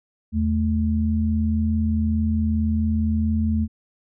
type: tone pair together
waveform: sine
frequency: 81 / 218.4 Hz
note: E2 / A3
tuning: -30 / -13 cents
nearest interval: octave + perfect fourth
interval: 1717 cents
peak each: -21 dBFS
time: 0.32-3.68 s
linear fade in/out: 50 ms
effects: none